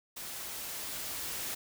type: noise with level ramp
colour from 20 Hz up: white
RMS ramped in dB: -42 to -37 dBFS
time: 0.16-1.55 s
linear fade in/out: 10 ms
effects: none

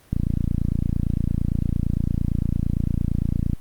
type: click train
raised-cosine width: 5 ms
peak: -9 dBFS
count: 99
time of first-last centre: 0.13-3.533 s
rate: 28.8 Hz
effects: pink hiss -54 dBFS RMS until 3.6 s + Opus 32 kbps

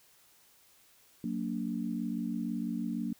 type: chord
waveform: sine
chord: Gb augmented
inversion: none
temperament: just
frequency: 185 / 231.2 / 289.1 Hz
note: Gb3 / Bb3 / D4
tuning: 0 / -14 / -27 cents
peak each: -37 / -34 / -38 dBFS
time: 1.24-3.13 s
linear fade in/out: 2 ms
effects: white hiss -63 dBFS RMS until 3.19 s

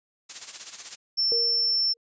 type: noise with tremolo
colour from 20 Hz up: blue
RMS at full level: -31 dBFS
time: 0.29-0.96 s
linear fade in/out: 10 ms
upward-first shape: sine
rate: 16 Hz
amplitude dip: 70%
type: tone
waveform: sine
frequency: 5380 Hz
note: E8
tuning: 34 cents sharp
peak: -21 dBFS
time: 1.17-1.94 s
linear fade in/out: 20 ms
type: tone with exponential decay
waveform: sine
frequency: 466.2 Hz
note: A#4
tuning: in tune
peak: -26 dBFS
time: 1.32-1.97 s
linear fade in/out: 0 ms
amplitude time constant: 140 ms
effects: resampled to 16000 Hz

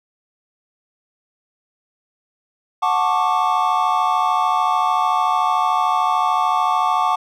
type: chord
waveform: triangle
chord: D major seventh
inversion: first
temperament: just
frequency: 734.2 / 881 / 1101.2 / 1174.7 Hz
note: F#5 / A5 / C#6 / D6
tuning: -14 / +2 / -12 / 0 cents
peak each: -19 dBFS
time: 2.82-7.16 s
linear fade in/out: 10 ms
effects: none

